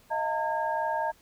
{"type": "tone cluster", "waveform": "sine", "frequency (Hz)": [626, 690, 908, 1630], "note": ["D#5", "F5", "A#5", "G#6"], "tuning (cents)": [10, -21, -46, -33], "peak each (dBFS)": [-32, -36, -28, -37], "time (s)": [0.1, 1.12], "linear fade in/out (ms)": 20, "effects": ["pink hiss -60 dBFS RMS until 1.21 s"]}